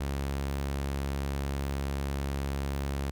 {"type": "tone", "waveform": "sawtooth", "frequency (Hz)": 69.3, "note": "C#2", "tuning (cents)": 0, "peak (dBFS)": -26, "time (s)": [0, 3.11], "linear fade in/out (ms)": 10, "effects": []}